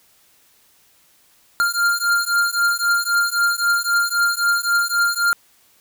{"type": "beating tone pair", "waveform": "square", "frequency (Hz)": [1396.9, 1400.7], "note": ["F6", "F6"], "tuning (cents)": [0, 5], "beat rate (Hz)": 3.8, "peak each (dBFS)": -20, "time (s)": [1.6, 5.33], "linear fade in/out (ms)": 0, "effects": ["white hiss -56 dBFS RMS until 5.8 s"]}